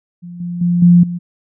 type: tone with level steps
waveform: sine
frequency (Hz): 174.61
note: F3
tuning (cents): 0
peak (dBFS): -28 / -20 / -11 / -4 / -19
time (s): 0.22-1.19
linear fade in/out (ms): 20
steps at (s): 0.4 / 0.61 / 0.82 / 1.03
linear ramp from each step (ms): 5
effects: none